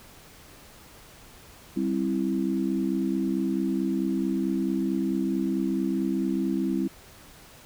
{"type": "chord", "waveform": "sine", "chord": "C major", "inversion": "second", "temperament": "equal with one note detuned", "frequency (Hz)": [196, 265, 329.6], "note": ["G3", "C4", "E4"], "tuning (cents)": [0, 22, 0], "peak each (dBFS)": -28, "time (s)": [1.76, 6.88], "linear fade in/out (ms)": 10, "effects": ["pink hiss -50 dBFS RMS until 7.65 s"]}